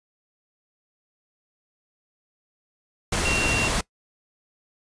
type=tone in noise; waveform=sine; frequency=2745 Hz; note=F7; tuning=31 cents flat; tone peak=-23 dBFS; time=3.25-3.68 s; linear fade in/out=5 ms; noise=pink; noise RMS=-24 dBFS; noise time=3.12-3.81 s; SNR=-2 dB; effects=noise-tail reverb RT60 0.1 s tail -21 dB re dry + resampled to 22050 Hz